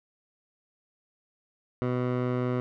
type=tone with low-pass filter; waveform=15% pulse; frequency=124.8 Hz; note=B2; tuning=19 cents sharp; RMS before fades=-28 dBFS; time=1.82-2.6 s; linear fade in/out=0 ms; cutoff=1500 Hz; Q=0.68; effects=none